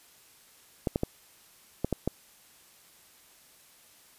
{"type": "clicks", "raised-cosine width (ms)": 2, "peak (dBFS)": -13, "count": 6, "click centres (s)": [0.872, 0.959, 1.034, 1.846, 1.927, 2.076], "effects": ["white hiss -58 dBFS RMS until 4.18 s", "resampled to 32000 Hz"]}